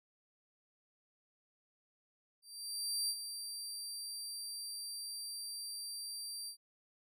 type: tone with ADSR envelope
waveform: 25% pulse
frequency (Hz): 4699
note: D8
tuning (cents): 0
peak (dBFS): -28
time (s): 2.42-6.57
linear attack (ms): 670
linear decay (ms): 57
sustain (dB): -9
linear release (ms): 91
effects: none